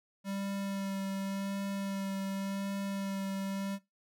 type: tone with vibrato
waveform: square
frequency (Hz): 196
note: G3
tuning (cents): 0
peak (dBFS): -35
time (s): 0.24-3.79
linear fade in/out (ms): 50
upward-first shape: sine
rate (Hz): 0.89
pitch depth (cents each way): 14
effects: noise-tail reverb RT60 0.2 s tail -18 dB re dry